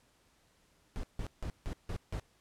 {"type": "noise bursts", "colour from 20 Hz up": "brown", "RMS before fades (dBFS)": -37, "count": 6, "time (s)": [0.96, 2.198], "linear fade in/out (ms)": 0, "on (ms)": 73, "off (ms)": 160, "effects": ["pink hiss -69 dBFS RMS until 2.4 s", "low-pass 11000 Hz 12 dB/octave"]}